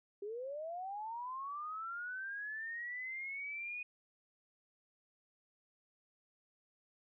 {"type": "linear sweep", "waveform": "sine", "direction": "up", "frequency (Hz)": [392, 2487], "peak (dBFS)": -40, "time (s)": [0.22, 3.83], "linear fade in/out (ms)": 5, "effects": []}